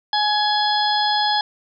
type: harmonic tone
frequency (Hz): 840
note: G#5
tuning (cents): +19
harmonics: 1 / 2 / 4 / 5 / 6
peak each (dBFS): -19 / -26 / -23 / -26 / -27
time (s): 0.13-1.41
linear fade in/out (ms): 2
effects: none